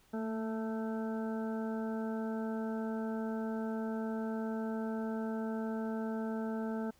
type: harmonic tone with a mistuned harmonic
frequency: 220.8 Hz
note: A3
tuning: 6 cents sharp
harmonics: 1 / 2 / 3 / 4 / 6 / 7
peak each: -35 / -41 / -45 / -47 / -51 / -52 dBFS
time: 0.13-6.91 s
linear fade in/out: 10 ms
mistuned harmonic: 1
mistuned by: +20 cents
effects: pink hiss -67 dBFS RMS until 6.99 s